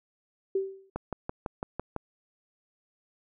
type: tone with exponential decay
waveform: sine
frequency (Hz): 386.6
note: G4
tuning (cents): -24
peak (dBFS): -22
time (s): 0.55-0.9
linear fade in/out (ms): 5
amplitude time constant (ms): 75
type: click train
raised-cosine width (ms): 1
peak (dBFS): -18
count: 7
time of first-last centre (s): 0.96-1.963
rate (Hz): 5.98
effects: none